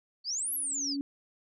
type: exponential two-way sweep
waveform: sine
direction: up then down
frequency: 4394 to 11840 to 4394 Hz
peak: -30 dBFS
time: 0.24-0.97 s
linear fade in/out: 50 ms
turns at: 0.54 s
type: tone with exponential growth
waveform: sine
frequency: 280 Hz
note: C#4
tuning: 18 cents sharp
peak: -28 dBFS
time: 0.41-1.01 s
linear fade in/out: 0 ms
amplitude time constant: 130 ms
effects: none